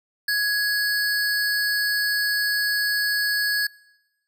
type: tone pair together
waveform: square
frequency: 1668 / 4453 Hz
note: G#6 / C#8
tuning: +7 / +7 cents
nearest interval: octave + perfect fourth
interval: 1700 cents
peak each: -22 / -27 dBFS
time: 0.28-3.67 s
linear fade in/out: 5 ms
effects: noise-tail reverb RT60 1.0 s tail -24 dB re dry